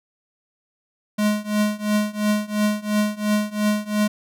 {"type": "tone with tremolo", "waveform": "square", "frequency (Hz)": 210, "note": "G#3", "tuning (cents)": 19, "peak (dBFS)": -16, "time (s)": [1.18, 4.08], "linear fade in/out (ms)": 10, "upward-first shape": "triangle", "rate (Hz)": 2.9, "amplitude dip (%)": 95, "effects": []}